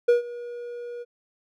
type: tone with ADSR envelope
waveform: triangle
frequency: 480 Hz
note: B4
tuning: 49 cents flat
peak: -11 dBFS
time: 0.08-1.05 s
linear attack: 10 ms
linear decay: 130 ms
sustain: -20 dB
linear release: 33 ms
effects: none